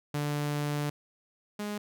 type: tone pair in turn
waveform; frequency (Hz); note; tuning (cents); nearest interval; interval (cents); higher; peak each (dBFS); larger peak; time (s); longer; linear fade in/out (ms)
sawtooth; 146.83 / 207.6; D3 / G#3; 0 / 0; tritone; 600; second; -25 / -29; first; 0.14-0.9 / 1.59-1.78; first; 5
effects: none